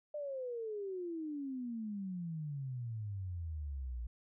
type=exponential sweep; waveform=sine; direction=down; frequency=605 to 57 Hz; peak=-38 dBFS; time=0.14-4.07 s; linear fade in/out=5 ms; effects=none